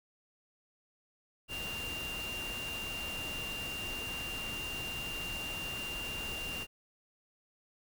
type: tone in noise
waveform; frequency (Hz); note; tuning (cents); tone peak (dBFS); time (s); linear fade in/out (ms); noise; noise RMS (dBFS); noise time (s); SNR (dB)
sine; 2786; F7; -5; -38; 1.48-6.67; 50; pink; -43; 1.48-6.67; +2
effects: none